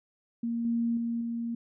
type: tone with level steps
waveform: sine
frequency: 233.1 Hz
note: A#3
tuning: in tune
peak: -28 / -25 / -28 / -30 dBFS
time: 0.43-1.55 s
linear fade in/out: 5 ms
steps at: 0.65 / 0.97 / 1.21 s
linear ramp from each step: 2 ms
effects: none